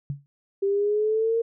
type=tone with exponential decay; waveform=sine; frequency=141.4 Hz; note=C#3; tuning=35 cents sharp; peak=-23 dBFS; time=0.1-0.26 s; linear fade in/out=0 ms; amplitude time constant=33 ms
type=exponential sweep; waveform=sine; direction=up; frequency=392 to 463.3 Hz; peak=-20 dBFS; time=0.62-1.42 s; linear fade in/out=10 ms
effects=none